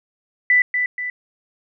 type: tone with echo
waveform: sine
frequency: 1986 Hz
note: B6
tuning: 9 cents sharp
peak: -11 dBFS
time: 0.5-0.62 s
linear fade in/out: 2 ms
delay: 240 ms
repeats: 2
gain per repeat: -6 dB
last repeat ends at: 1.1 s
effects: none